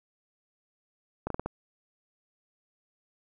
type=slowing click train; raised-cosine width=1 ms; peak=-17 dBFS; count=5; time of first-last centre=1.27-1.46 s; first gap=33 ms; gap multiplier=1.25; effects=none